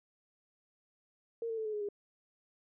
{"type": "tone with pitch steps", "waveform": "sine", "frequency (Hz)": [461.3, 450.2, 439.5, 428.9, 418.6, 408.6], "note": ["A#4", "A4", "A4", "A4", "G#4", "G#4"], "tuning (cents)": [-18, 40, -2, -44, 14, -28], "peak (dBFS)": -34, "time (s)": [1.42, 1.888], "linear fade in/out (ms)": 2, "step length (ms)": 78, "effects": []}